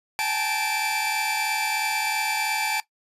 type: tone cluster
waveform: sawtooth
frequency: 781 / 857 / 900 / 2334 Hz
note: G5 / A5 / A5 / D7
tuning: -7 / -46 / +39 / -11 cents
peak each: -29 / -24 / -29 / -24 dBFS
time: 0.19-2.8 s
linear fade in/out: 0 ms
effects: noise-tail reverb RT60 0.1 s tail -17 dB re dry + resampled to 32000 Hz